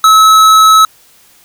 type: tone with tanh clipping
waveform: sine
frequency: 1294 Hz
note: E6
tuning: 32 cents flat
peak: -4 dBFS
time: 0.04-0.85 s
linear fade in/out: 2 ms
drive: 17 dB
effects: white hiss -45 dBFS RMS until 1.44 s